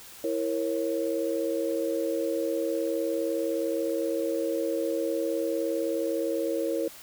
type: chord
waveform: sine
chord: A# diminished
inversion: second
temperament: equal with one note detuned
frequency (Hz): 329.6 / 466.2 / 545.8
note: E4 / A#4 / C#5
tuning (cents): 0 / 0 / -27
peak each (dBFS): -30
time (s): 0.24-6.88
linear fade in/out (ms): 2
effects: white hiss -47 dBFS RMS until 7.02 s